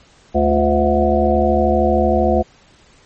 harmonic tone with a mistuned harmonic, 73 Hz, D2, 10 cents flat, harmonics 1 / 3 / 5 / 7 / 9 / 10, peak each -19 / -19 / -19 / -19 / -19 / -19 dBFS, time 0.34-2.43 s, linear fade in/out 20 ms, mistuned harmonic 5, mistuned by -64 cents, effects pink hiss -50 dBFS RMS until 3.05 s + MP3 32 kbps

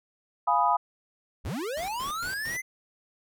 sine chord, F half-diminished seventh, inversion none, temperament equal, 698.5 / 830.6 / 987.8 / 1244.5 Hz, F5 / Ab5 / Cb6 / Eb6, 0 / 0 / 0 / 0 cents, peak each -28 / -26 / -24 / -27 dBFS, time 0.47-0.77 s, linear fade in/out 10 ms
square linear sweep, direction up, 34.89 to 2087 Hz, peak -31 dBFS, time 1.44-2.62 s, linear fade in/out 20 ms
pink noise with tremolo, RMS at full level -42 dBFS, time 1.77-2.57 s, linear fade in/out 0 ms, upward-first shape square, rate 4.4 Hz, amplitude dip 80%
effects none

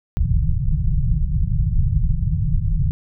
pink low-pass noise, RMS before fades -18 dBFS, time 0.17-2.91 s, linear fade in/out 0 ms, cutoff 170 Hz, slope 96 dB/octave, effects none

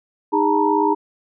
sine tone cluster, 310 / 407.8 / 896 / 954 Hz, D#4 / G#4 / A5 / A#5, -6 / -32 / +31 / +40 cents, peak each -20 dBFS, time 0.32-0.95 s, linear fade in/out 20 ms, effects none

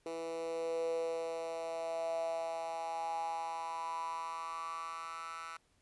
10% pulse tone with high-pass filter sweep, 164.81 Hz, E3, in tune, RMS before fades -39 dBFS, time 0.06-5.57 s, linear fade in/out 2 ms, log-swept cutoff 410 to 1400 Hz, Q 8.2, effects pink hiss -73 dBFS RMS until 5.81 s + resampled to 24000 Hz

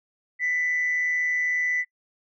sine tone with amplitude modulation, 1988 Hz, B6, 11 cents sharp, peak -19 dBFS, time 0.39-1.85 s, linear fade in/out 50 ms, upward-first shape sine, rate 162 Hz, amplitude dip 45%, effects noise-tail reverb RT60 0.1 s tail -26 dB re dry + tanh soft clip ceiling -17 dBFS

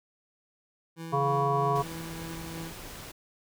25% pulse tone with tremolo, 164.5 Hz, E3, 3 cents flat, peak -33 dBFS, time 0.96-2.72 s, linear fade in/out 50 ms, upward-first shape triangle, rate 3.2 Hz, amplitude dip 30%
harmonic tone, 140 Hz, C#3, 18 cents sharp, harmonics 1 / 3 / 5 / 7 / 8, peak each -30 / -30 / -30 / -30 / -30 dBFS, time 1.12-1.83 s, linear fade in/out 20 ms
pink noise, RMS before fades -43 dBFS, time 1.75-3.12 s, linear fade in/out 10 ms
effects none

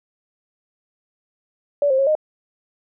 sine tone with pitch steps, 575 / 528 / 545 / 616 Hz, D5 / C5 / C#5 / D#5, -37 / +16 / -29 / -17 cents, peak -14 dBFS, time 1.82-2.152 s, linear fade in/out 2 ms, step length 83 ms, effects none

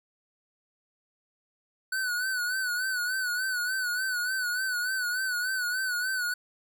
square tone with vibrato, 1493 Hz, F#6, 15 cents sharp, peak -28 dBFS, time 1.92-6.34 s, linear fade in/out 5 ms, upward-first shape sine, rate 3.4 Hz, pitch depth 66 cents each way, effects none

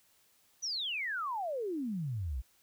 sine exponential sweep, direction down, 6110 to 56.6 Hz, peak -33 dBFS, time 0.62-2.42 s, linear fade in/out 20 ms, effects white hiss -68 dBFS RMS until 2.62 s

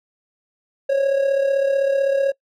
triangle tone with amplitude modulation, 549 Hz, C#5, 17 cents flat, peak -11 dBFS, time 0.89-2.32 s, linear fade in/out 10 ms, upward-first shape sine, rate 35.8 Hz, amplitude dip 55%, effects noise-tail reverb RT60 0.1 s tail -24 dB re dry

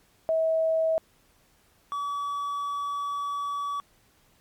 sine / triangle tone pair in turn, 645 / 1142.3 Hz, E5 / D6, -38 / -48 cents, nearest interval minor seventh, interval 990 cents, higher second, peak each -21 / -26 dBFS, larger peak first, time 0.29-0.98 / 1.92-3.8 s, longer second, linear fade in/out 0 ms, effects pink hiss -63 dBFS RMS until 4.4 s + MP3 96 kbps

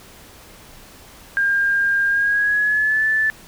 sine tone with pitch glide, 1606 to 1751.4 Hz, G6 to A6, +41 to -8 cents, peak -15 dBFS, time 1.37-3.3 s, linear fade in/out 0 ms, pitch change +151 cents, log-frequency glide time 2.08-3.05 s, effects pink hiss -44 dBFS RMS until 3.47 s

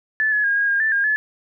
sine tone with pitch steps, 1742 / 1700 / 1626 / 1636 / 1618 / 1763 / 1618 / 1720 Hz, A6 / G#6 / G#6 / G#6 / G#6 / A6 / G#6 / A6, -18 / +40 / -37 / -26 / -46 / +3 / -46 / -40 cents, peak -16 dBFS, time 0.2-1.16 s, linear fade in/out 0 ms, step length 120 ms, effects none

